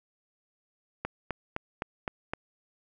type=click train; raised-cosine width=0.5 ms; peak=-16 dBFS; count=6; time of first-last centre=1.05-2.335 s; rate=3.89 Hz; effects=none